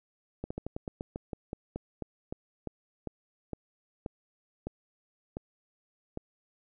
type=slowing click train; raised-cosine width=2 ms; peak=-22 dBFS; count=20; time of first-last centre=0.44-6.174 s; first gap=65 ms; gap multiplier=1.15; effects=none